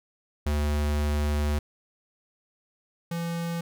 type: tone pair in turn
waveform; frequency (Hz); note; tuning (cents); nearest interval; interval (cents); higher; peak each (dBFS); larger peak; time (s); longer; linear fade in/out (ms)
square; 74 / 168.93; D2 / E3; +14 / +43; octave + major second; 1429; second; -24 / -29; first; 0.46-1.59 / 3.11-3.61; first; 5
effects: none